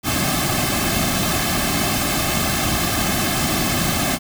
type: noise with comb filter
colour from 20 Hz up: pink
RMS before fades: -20 dBFS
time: 0.03-4.19 s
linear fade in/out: 50 ms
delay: 2.1 ms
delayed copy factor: -0.75
effects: none